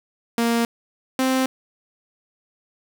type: tone pair in turn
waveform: sawtooth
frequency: 233.1 / 261.1 Hz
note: A#3 / C4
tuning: 0 / -3 cents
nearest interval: major second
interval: 197 cents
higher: second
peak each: -14 dBFS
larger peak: neither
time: 0.38-0.65 / 1.19-1.46 s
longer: neither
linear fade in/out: 2 ms
effects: 7-bit